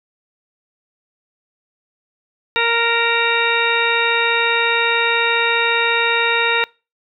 harmonic tone with a mistuned harmonic, 465.6 Hz, A#4, 2 cents flat, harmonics 1 / 2 / 3 / 4 / 5 / 6 / 8, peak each -22 / -22 / -22 / -22 / -22 / -22 / -22 dBFS, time 2.56-6.64 s, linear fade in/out 0 ms, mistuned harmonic 6, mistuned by -21 cents, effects noise-tail reverb RT60 0.3 s tail -25 dB re dry

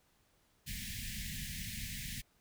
pink band-stop noise, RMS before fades -42 dBFS, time 0.66-2.22 s, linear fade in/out 20 ms, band 240 to 1700 Hz, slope 96 dB/octave, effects pink hiss -72 dBFS RMS until 2.4 s

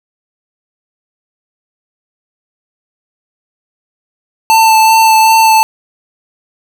square tone with vibrato, 887 Hz, A5, 14 cents sharp, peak -5 dBFS, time 4.5-5.63 s, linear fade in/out 0 ms, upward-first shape sine, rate 2.6 Hz, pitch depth 15 cents each way, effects none

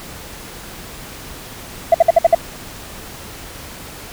sine tone bursts, 670 Hz, E5, 28 cents sharp, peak -3 dBFS, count 6, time 1.92-2.349 s, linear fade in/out 5 ms, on 24 ms, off 57 ms, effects tanh soft clip ceiling -2 dBFS + pink hiss -34 dBFS RMS until 4.12 s

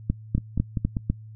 two click trains, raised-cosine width 5 ms, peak -9 / -13 dBFS, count 5 / 4, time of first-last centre 0.1-1.1 / 0.38-0.968 s, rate 4 / 5.1 Hz, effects noise-tail reverb RT60 0.1 s tail -22 dB re dry + added 109 Hz sine -40 dBFS peak until 1.35 s

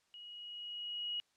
sine tone with level ramp, 2900 Hz, F#7, 35 cents flat, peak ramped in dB -49 to -35 dBFS, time 0.14-1.2 s, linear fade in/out 0 ms, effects white hiss -75 dBFS RMS until 1.36 s + low-pass 7000 Hz 12 dB/octave

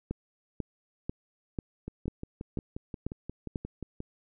two click trains, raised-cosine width 3 ms, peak -19 / -24 dBFS, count 8 / 13, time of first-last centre 0.11-3.558 / 1.88-4.004 s, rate 2.03 / 5.65 Hz, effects none

